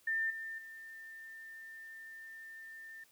sine tone with level steps, 1797 Hz, A6, 36 cents sharp, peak -31 / -40 / -47 dBFS, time 0.07-3.04 s, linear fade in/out 5 ms, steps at 0.3 / 0.58 s, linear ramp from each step 5 ms, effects white hiss -67 dBFS RMS until 3.11 s

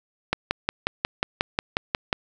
click train, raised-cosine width 0.3 ms, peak -5 dBFS, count 11, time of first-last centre 0.33-2.129 s, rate 5.56 Hz, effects none

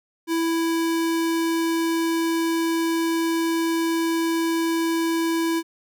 square tone, 330.3 Hz, E4, 4 cents sharp, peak -21 dBFS, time 0.27-5.63 s, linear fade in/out 50 ms, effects none

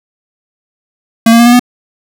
square tone with pitch steps, 227.4 / 231.9 / 236.5 / 241.2 / 246 Hz, A#3 / A#3 / A#3 / B3 / B3, -43 / -9 / +25 / -41 / -7 cents, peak -3 dBFS, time 1.26-1.595 s, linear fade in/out 5 ms, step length 67 ms, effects none

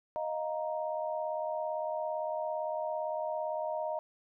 sine chord, Eb suspended second, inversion none, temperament just, 622.3 / 700 / 933.4 Hz, Eb5 / F5 / Bb5, 0 / +4 / +2 cents, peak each -34 / -39 / -38 dBFS, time 0.16-3.99 s, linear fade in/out 0 ms, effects none

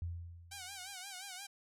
sine tone with exponential decay, 85.4 Hz, F2, 38 cents flat, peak -35 dBFS, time 0.02-0.94 s, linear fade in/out 0 ms, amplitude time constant 200 ms
5% pulse tone with vibrato, 764 Hz, G5, 45 cents flat, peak -33 dBFS, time 0.51-1.47 s, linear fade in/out 10 ms, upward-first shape sine, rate 5.7 Hz, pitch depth 100 cents each way
effects none

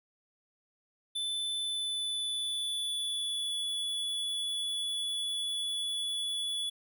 square tone with pitch glide, 3517 to 3419 Hz, A7 to G#7, -1 to +50 cents, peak -32 dBFS, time 1.15-6.7 s, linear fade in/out 10 ms, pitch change -49 cents, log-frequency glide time 1.58-3.58 s, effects none

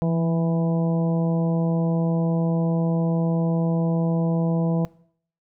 harmonic tone with a mistuned harmonic, 164.81 Hz, E3, in tune, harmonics 1 / 2 / 3 / 4 / 5 / 6, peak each -20 / -31 / -29 / -31 / -39 / -40 dBFS, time 0.02-4.85 s, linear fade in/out 0 ms, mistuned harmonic 1, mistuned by +26 cents, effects noise-tail reverb RT60 0.6 s tail -22 dB re dry

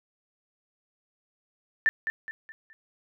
sine tone with echo, 1777 Hz, A6, 17 cents sharp, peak -18 dBFS, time 1.86-1.89 s, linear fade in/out 0 ms, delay 210 ms, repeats 4, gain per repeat -8 dB, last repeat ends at 2.73 s, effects none

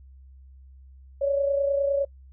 sine tone pair together, 557.5 / 587.3 Hz, C#5 / D5, +10 / 0 cents, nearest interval minor second, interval 90 cents, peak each -21 / -31 dBFS, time 1.21-2.05 s, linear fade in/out 10 ms, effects noise-tail reverb RT60 0.1 s tail -24 dB re dry + added 66 Hz sine -46 dBFS peak until 2.32 s

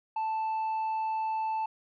sine tone with tanh clipping, 880 Hz, A5, in tune, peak -29 dBFS, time 0.16-1.66 s, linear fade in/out 5 ms, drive 3 dB, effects none

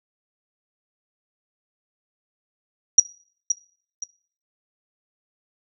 sine tone with echo, 5760 Hz, F#8, 47 cents flat, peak -5 dBFS, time 2.98-3 s, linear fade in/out 5 ms, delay 520 ms, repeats 2, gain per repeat -10 dB, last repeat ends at 4.04 s, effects noise-tail reverb RT60 0.5 s tail -22 dB re dry

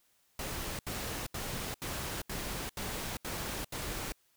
pink noise bursts, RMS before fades -38 dBFS, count 8, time 0.39-4.122 s, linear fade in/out 2 ms, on 400 ms, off 76 ms, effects white hiss -71 dBFS RMS until 4.36 s

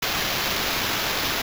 blue noise with sample-and-hold, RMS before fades -25 dBFS, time 0.02-1.42 s, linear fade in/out 5 ms, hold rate 8820 Hz, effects none

